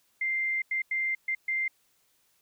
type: tone bursts at uneven times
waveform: sine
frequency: 2093 Hz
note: C7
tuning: in tune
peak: -26 dBFS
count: 5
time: 0.21-0.62 / 0.71-0.82 / 0.91-1.15 / 1.28-1.35 / 1.48-1.68 s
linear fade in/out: 5 ms
effects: white hiss -69 dBFS RMS until 2.41 s